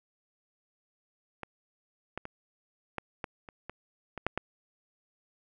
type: clicks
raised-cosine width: 0.5 ms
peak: -23 / -20 / -24 / -18 / -19 / -30 / -24 / -23 / -12 / -15 dBFS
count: 10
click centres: 1.433 / 2.176 / 2.254 / 2.983 / 3.242 / 3.488 / 3.696 / 4.177 / 4.266 / 4.376 s
effects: none